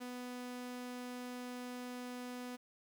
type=tone; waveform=sawtooth; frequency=247.8 Hz; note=B3; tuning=6 cents sharp; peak=-39 dBFS; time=0-2.57 s; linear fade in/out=20 ms; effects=11-bit